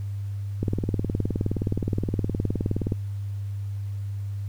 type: click train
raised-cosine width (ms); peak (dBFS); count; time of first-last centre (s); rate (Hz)
3; -12; 45; 0.63-2.922; 19.2
effects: added 100 Hz sine -28 dBFS peak until 4.48 s + pink hiss -57 dBFS RMS until 4.48 s

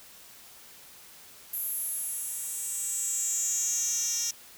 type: tone with high-pass filter sweep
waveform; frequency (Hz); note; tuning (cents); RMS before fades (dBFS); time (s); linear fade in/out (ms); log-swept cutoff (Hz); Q
10% pulse; 466.2; A#4; 0; -31; 1.53-4.31; 5; 12000 to 5500; 5.9
effects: white hiss -51 dBFS RMS until 4.57 s

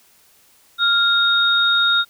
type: tone pair together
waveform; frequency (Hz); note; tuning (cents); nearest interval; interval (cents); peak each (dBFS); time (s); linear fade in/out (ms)
sine; 1396.9 / 3723; F6 / A#7; 0 / -3; octave + perfect fourth; 1697; -16; 0.78-2.05; 50
effects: white hiss -54 dBFS RMS until 2.09 s

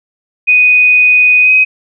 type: tone with pitch glide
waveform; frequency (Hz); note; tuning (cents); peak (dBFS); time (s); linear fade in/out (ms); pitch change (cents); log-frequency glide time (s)
sine; 2489 to 2522; D#7 to D#7; 0 to +23; -4; 0.47-1.65; 20; +23; 1.41-1.52
effects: none

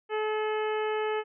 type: harmonic tone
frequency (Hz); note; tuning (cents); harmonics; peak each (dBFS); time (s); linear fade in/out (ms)
430; A4; -40; 1 / 2 / 3 / 4 / 5 / 6 / 7; -28 / -34 / -38 / -40 / -42 / -44 / -45; 0.09-1.24; 50
effects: none

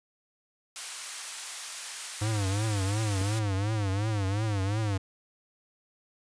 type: high-pass noise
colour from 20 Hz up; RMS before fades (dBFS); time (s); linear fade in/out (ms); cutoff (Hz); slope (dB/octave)
white; -37; 0.76-3.39; 0; 940; 12
type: tone with vibrato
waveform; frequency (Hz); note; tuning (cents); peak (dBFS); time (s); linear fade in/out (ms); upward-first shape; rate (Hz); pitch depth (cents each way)
square; 102.6; G#2; -21; -27; 2.21-4.98; 10; triangle; 2.8; 160
type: click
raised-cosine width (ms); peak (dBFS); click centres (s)
2; -24; 3.214
effects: resampled to 22050 Hz

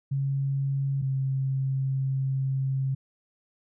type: tone pair in turn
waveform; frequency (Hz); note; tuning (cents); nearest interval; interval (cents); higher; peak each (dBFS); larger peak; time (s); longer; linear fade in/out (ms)
sine; 137.4 / 134.11; C#3 / C3; -15 / +43; unison; 42; first; -24; neither; 0.11-1.02 / 1.02-2.95; second; 10
effects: none

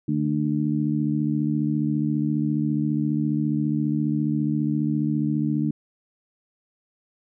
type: harmonic tone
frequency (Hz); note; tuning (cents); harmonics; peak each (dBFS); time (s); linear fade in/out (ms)
74.7; D2; +30; 2 / 3 / 4; -25 / -25 / -25; 0.08-5.71; 5
effects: none

